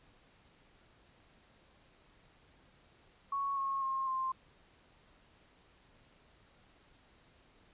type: tone with pitch steps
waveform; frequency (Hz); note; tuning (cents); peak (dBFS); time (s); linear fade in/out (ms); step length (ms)
sine; 1108.7 / 1089 / 1069.7 / 1050.7; C#6 / C#6 / C6 / C6; 0 / -31 / +38 / +7; -32; 3.32-4.32; 5; 250
effects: pink hiss -65 dBFS RMS until 7.73 s + resampled to 8000 Hz